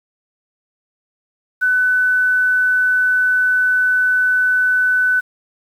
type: tone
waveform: sine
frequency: 1500 Hz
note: F#6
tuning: 23 cents sharp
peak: -12 dBFS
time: 1.61-5.21 s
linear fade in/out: 20 ms
effects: 7-bit